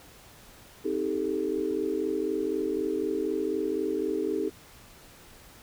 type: chord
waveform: sine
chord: A half-diminished seventh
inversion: first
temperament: just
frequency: 264 / 316.8 / 396 / 440 Hz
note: C4 / Eb4 / G4 / A4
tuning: +16 / +31 / +18 / 0 cents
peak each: -36 / -31 / -30 / -32 dBFS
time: 0.84-4.5 s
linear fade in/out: 20 ms
effects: pink hiss -52 dBFS RMS until 5.62 s